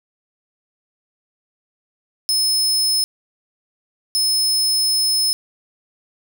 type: tone bursts at uneven times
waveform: sawtooth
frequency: 5200 Hz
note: E8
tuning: 24 cents flat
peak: -13 dBFS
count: 2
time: 2.29-3.04 / 4.15-5.33 s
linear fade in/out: 0 ms
effects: none